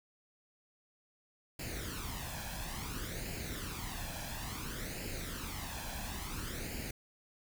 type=noise with flanger; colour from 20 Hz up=pink; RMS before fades=-41 dBFS; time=1.59-6.91 s; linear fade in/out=5 ms; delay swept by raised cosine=0.42 to 1.23 ms; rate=0.58 Hz; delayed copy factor=+0.65; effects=none